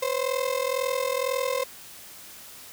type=ring-modulated tone; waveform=35% pulse; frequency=522 Hz; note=C5; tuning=4 cents flat; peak=-20 dBFS; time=0.02-1.64 s; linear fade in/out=5 ms; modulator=21 Hz; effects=white hiss -45 dBFS RMS until 2.72 s